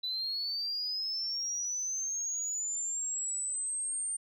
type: linear sweep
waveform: sine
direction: up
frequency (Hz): 3960 to 8830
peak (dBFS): -31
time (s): 0.03-4.17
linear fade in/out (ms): 10
effects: tanh soft clip ceiling -27 dBFS